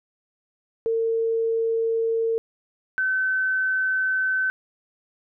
sine tone pair in turn, 453.9 / 1526.7 Hz, A#4 / G6, -46 / -46 cents, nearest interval octave + major sixth, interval 2100 cents, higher second, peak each -20 dBFS, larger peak neither, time 0.86-2.38 / 2.98-4.5 s, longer neither, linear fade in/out 0 ms, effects none

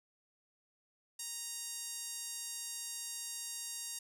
5% pulse tone with band-pass filter, 935 Hz, A#5, 5 cents sharp, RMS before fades -43 dBFS, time 1.19-3.99 s, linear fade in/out 5 ms, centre 8500 Hz, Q 0.88, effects none

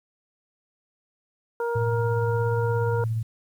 harmonic tone, 470.1 Hz, A#4, 15 cents sharp, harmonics 1 / 2 / 3, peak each -25 / -31 / -35 dBFS, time 1.6-3.04 s, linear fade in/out 2 ms
sine tone with tremolo, 112.3 Hz, A2, 36 cents sharp, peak -22 dBFS, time 1.75-3.23 s, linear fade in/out 10 ms, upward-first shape sine, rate 17 Hz, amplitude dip 30%
effects 9-bit

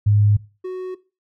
sine / triangle tone pair in turn, 103.8 / 369.9 Hz, G#2 / F#4, 0 / 0 cents, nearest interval octave + minor seventh, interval 2200 cents, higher second, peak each -12 / -23 dBFS, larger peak first, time 0.06-0.37 / 0.64-0.95 s, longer neither, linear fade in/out 10 ms, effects noise-tail reverb RT60 0.3 s tail -18 dB re dry

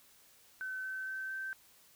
sine tone with pitch steps, 1524 / 1533.7 / 1543.5 / 1553.3 Hz, G6 / G6 / G6 / G6, -49 / -38 / -27 / -16 cents, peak -37 dBFS, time 0.61-1.53 s, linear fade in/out 0 ms, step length 230 ms, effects white hiss -63 dBFS RMS until 1.95 s

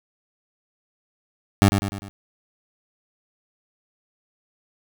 20% pulse tone with echo, 100 Hz, G2, 35 cents sharp, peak -7 dBFS, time 1.62-1.69 s, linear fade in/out 0 ms, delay 100 ms, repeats 4, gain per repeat -6 dB, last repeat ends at 2.09 s, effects none

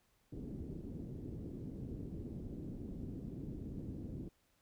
white low-pass noise, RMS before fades -45 dBFS, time 0.32-4.29 s, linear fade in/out 10 ms, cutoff 310 Hz, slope 24 dB/octave, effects pink hiss -75 dBFS RMS until 4.61 s

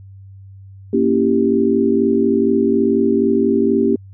sine chord, A# diminished seventh, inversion none, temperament equal, 233.1 / 277.2 / 329.6 / 392 Hz, A#3 / C#4 / E4 / G4, 0 / 0 / 0 / 0 cents, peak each -17 / -18 / -21 / -16 dBFS, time 0.93-3.96 s, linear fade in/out 5 ms, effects added 97 Hz sine -36 dBFS peak until 4.13 s

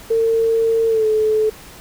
sine tone with pitch glide, 453.2 to 432.7 Hz, A#4 to A4, -49 to -29 cents, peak -13 dBFS, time 0.1-1.5 s, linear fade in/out 10 ms, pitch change -80 cents, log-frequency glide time 0.88-1.06 s, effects pink hiss -40 dBFS RMS until 1.8 s

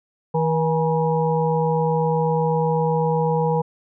harmonic tone with a mistuned harmonic, 160 Hz, D#3, 49 cents sharp, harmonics 1 / 3 / 5 / 6, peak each -21 / -21 / -25 / -27 dBFS, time 0.34-3.62 s, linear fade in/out 10 ms, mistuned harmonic 5, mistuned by +68 cents, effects none

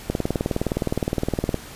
click train, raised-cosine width 2 ms, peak -8 dBFS, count 29, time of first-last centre 0.1-1.543 s, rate 19.4 Hz, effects pink hiss -40 dBFS RMS until 1.75 s + resampled to 32000 Hz

